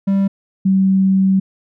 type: tone pair in turn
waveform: triangle / sine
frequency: 196 / 191.52 Hz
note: G3 / G3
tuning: 0 / -40 cents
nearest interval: unison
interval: 40 cents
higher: first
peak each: -10 dBFS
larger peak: neither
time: 0.07-0.28 / 0.65-1.4 s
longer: second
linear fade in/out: 10 ms
effects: none